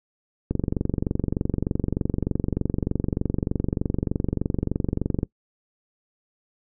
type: click train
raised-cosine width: 3 ms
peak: -10 dBFS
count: 111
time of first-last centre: 0.51-5.231 s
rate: 23.3 Hz
effects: noise-tail reverb RT60 0.1 s tail -21 dB re dry